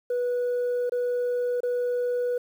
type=tone with dropouts; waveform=sine; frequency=489.8 Hz; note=B4; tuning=14 cents flat; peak=-21 dBFS; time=0.1-2.38 s; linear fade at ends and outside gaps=5 ms; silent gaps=0.896-0.92 / 1.605-1.632 s; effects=tanh soft clip ceiling -22 dBFS + 9-bit